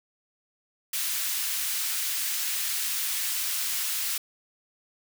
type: high-pass noise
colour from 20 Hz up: white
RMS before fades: -29 dBFS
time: 0.93-4.18 s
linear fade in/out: 5 ms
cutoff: 1700 Hz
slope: 12 dB/octave
effects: none